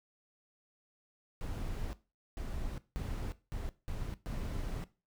brown noise bursts at uneven times, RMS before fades -38 dBFS, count 6, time 1.41-1.93 / 2.37-2.78 / 2.96-3.32 / 3.52-3.69 / 3.88-4.14 / 4.26-4.84 s, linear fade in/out 0 ms, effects noise-tail reverb RT60 0.3 s tail -17 dB re dry

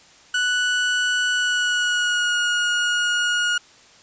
30% pulse tone with pitch glide, 1480 to 1439.5 Hz, F#6 to F#6, 0 to -48 cents, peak -16 dBFS, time 0.34-3.58 s, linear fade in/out 5 ms, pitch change -48 cents, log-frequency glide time 1.32-2.4 s, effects white hiss -50 dBFS RMS until 4.02 s + resampled to 16000 Hz

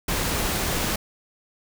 pink noise, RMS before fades -25 dBFS, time 0.08-0.96 s, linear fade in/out 5 ms, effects none

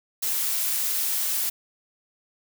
blue noise with amplitude modulation, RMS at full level -24 dBFS, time 0.22-1.5 s, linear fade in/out 10 ms, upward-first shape sine, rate 250 Hz, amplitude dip 35%, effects none

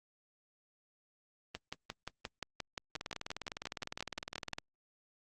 two click trains, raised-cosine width 0.2 ms, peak -21 / -22 dBFS, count 18 / 33, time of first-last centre 1.55-4.532 / 2.96-4.584 s, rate 5.7 / 19.7 Hz, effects Opus 24 kbps

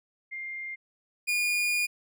sine / 40% pulse tone pair in turn, 2110 / 2434 Hz, C7 / D#7, +14 / -39 cents, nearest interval major second, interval 247 cents, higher second, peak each -34 / -24 dBFS, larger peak second, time 0.31-0.76 / 1.27-1.87 s, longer second, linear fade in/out 20 ms, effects none

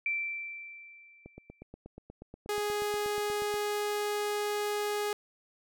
sine tone with exponential decay, 2341 Hz, D7, 6 cents flat, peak -27 dBFS, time 0.06-1.63 s, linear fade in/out 2 ms, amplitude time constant 340 ms
click train, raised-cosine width 2 ms, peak -32 dBFS, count 20, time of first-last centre 1.26-3.541 s, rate 8.33 Hz
sawtooth tone, 415.3 Hz, G#4, in tune, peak -26 dBFS, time 2.49-5.13 s, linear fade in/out 2 ms
effects none

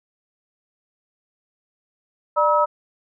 sine tone cluster, 595 / 958 / 1288 Hz, D5 / A#5 / E6, +22 / +47 / -41 cents, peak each -19 dBFS, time 2.36-2.66 s, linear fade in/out 20 ms, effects none

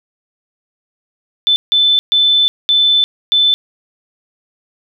sine tone bursts at uneven times, 3520 Hz, A7, in tune, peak -8 dBFS, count 5, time 1.47-1.56 / 1.72-1.99 / 2.12-2.48 / 2.69-3.04 / 3.32-3.54 s, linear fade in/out 0 ms, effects none

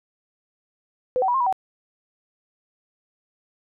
sine tone with pitch steps, 505 / 761 / 971 / 1062 / 970 / 762 Hz, B4 / F#5 / B5 / C6 / B5 / G5, +39 / +48 / -30 / +25 / -31 / -49 cents, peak -18 dBFS, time 1.16-1.526 s, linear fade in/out 0 ms, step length 61 ms, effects none

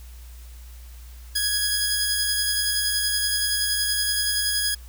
15% pulse tone pair together, 1661.2 / 4973 Hz, G#6 / D#8, 0 / -2 cents, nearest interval octave + perfect fifth, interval 1898 cents, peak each -19 / -17 dBFS, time 1.35-4.75 s, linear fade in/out 10 ms, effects added 60 Hz sine -39 dBFS peak until 4.88 s + white hiss -52 dBFS RMS until 4.88 s

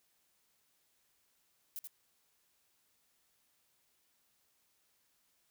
violet noise with echo, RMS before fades -42 dBFS, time 1.76-1.79 s, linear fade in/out 0 ms, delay 82 ms, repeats 1, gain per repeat -4 dB, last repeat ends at 1.872 s, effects white hiss -75 dBFS RMS until 5.5 s

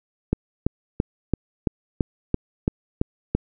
click train, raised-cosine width 3 ms, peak -6 dBFS, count 10, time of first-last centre 0.33-3.35 s, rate 2.98 Hz, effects none

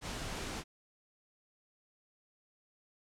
pink noise, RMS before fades -40 dBFS, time 0.01-0.64 s, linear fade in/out 50 ms, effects low-pass 8000 Hz 12 dB/octave

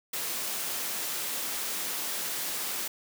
white high-pass noise, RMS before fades -33 dBFS, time 0.13-2.88 s, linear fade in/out 5 ms, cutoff 190 Hz, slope 12 dB/octave, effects none

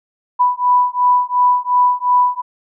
sine beating tone pair, 987.8 / 990.6 Hz, B5 / B5, 0 / +5 cents, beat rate 2.8 Hz, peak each -14 dBFS, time 0.39-2.42 s, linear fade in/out 20 ms, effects none

